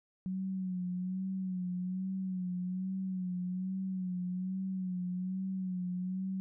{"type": "tone with vibrato", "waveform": "sine", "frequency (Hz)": 185, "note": "F#3", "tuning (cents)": 0, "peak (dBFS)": -33, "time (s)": [0.26, 6.4], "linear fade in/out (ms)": 0, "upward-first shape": "sine", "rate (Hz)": 1.2, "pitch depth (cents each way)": 50, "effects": []}